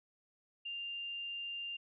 sine tone, 2794 Hz, F7, in tune, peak -39 dBFS, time 0.65-1.77 s, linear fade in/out 10 ms, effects none

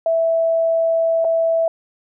sine tone with dropouts, 658 Hz, E5, 3 cents flat, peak -14 dBFS, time 0.06-1.68 s, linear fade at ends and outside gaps 2 ms, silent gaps 1.245-1.249 s, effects none

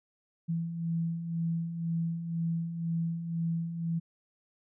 sine beating tone pair, 164.81 / 166.81 Hz, E3 / E3, 0 / +21 cents, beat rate 2 Hz, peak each -38 / -30 dBFS, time 0.48-4 s, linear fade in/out 20 ms, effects none

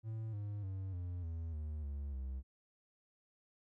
triangle tone with pitch steps, 111 / 102.97 / 95.52 / 88.61 / 82.2 / 76.25 / 70.74 / 65.62 Hz, A2 / G#2 / G2 / F2 / E2 / D#2 / C#2 / C2, +16 / -14 / -44 / +26 / -4 / -34 / +36 / +6 cents, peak -37 dBFS, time 0.03-2.43 s, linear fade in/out 50 ms, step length 300 ms, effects none

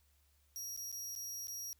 sawtooth tone with dropouts, 5680 Hz, F8, 28 cents sharp, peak -39 dBFS, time 0.56-1.73 s, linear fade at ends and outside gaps 0 ms, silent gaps 0.764-0.775 / 0.916-0.926 / 1.152-1.161 / 1.471-1.482 s, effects added 71 Hz sine -70 dBFS peak until 1.79 s + white hiss -75 dBFS RMS until 1.79 s

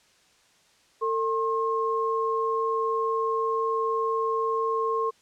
sine tone pair together, 450.5 / 1071.5 Hz, A4 / C6, +41 / +41 cents, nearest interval octave + minor third, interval 1500 cents, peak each -26 dBFS, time 1.01-5.11 s, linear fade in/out 20 ms, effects white hiss -61 dBFS RMS until 5.21 s + low-pass 7000 Hz 12 dB/octave

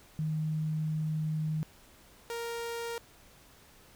sine / sawtooth tone pair in turn, 155.7 / 466.6 Hz, D#3 / A#4, +2 / +2 cents, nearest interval octave + perfect fifth, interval 1900 cents, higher second, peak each -29 / -31 dBFS, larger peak first, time 0.19-1.63 / 2.3-2.98 s, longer first, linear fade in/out 0 ms, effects pink hiss -58 dBFS RMS until 3.95 s

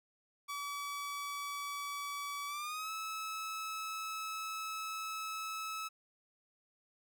sawtooth tone with pitch glide, 1144 to 1299 Hz, D6 to E6, -46 to -26 cents, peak -35 dBFS, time 0.48-5.89 s, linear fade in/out 20 ms, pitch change +220 cents, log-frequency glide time 2.47-2.9 s, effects none

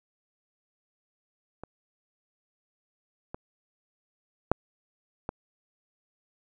clicks, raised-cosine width 1 ms, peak -25 / -22 / -6 / -17 dBFS, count 4, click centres 1.636 / 3.345 / 4.516 / 5.291 s, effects none

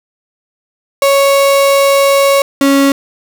35% pulse tone pair in turn, 554.4 / 276.6 Hz, C#5 / C#4, 0 / -4 cents, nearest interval octave, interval 1204 cents, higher first, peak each -5 dBFS, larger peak neither, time 1.02-2.42 / 2.61-2.92 s, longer first, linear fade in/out 2 ms, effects none

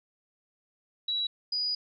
sine tone pair in turn, 3904 / 4919 Hz, B7 / D#8, -21 / -21 cents, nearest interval major third, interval 400 cents, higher second, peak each -27 dBFS, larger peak neither, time 1.08-1.27 / 1.52-1.75 s, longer second, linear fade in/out 5 ms, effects none

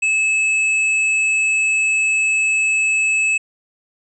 sine tone with hard clipping, 2600 Hz, E7, 24 cents flat, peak -16 dBFS, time 0.02-3.38 s, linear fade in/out 10 ms, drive 8 dB, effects resampled to 24000 Hz

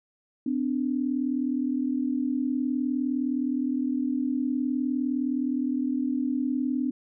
sine tone pair together, 254.2 / 293.7 Hz, C4 / D4, -50 / 0 cents, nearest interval minor third, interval 250 cents, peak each -26 / -28 dBFS, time 0.46-6.91 s, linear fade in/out 5 ms, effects none

